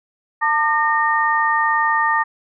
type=tone cluster; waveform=sine; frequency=898 / 1200 / 1840 Hz; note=A5 / D6 / A#6; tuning=+35 / +37 / -23 cents; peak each=-19 dBFS; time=0.41-2.24 s; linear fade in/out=20 ms; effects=none